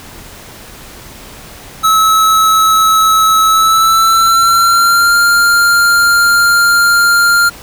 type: tone with pitch glide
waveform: square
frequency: 1296 to 1397.1 Hz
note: E6 to F6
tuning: -30 to 0 cents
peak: -7 dBFS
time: 1.83-7.5 s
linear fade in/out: 20 ms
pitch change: +130 cents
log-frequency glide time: 3.45-5.17 s
effects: pink hiss -33 dBFS RMS until 7.62 s